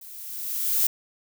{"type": "noise with level ramp", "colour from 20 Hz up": "violet", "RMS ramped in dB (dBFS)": [-44, -20], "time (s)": [0.01, 0.87], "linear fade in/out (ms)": 5, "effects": []}